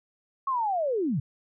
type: linear sweep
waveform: sine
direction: down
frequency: 1108.7 to 115.9 Hz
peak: -24 dBFS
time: 0.47-1.2 s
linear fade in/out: 5 ms
effects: none